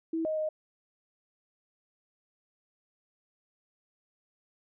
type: tone with pitch steps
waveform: sine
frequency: 325.5 / 625 / 620 Hz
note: E4 / D#5 / D#5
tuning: -22 / +8 / -6 cents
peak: -28 dBFS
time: 0.13-0.49 s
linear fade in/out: 5 ms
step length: 120 ms
effects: none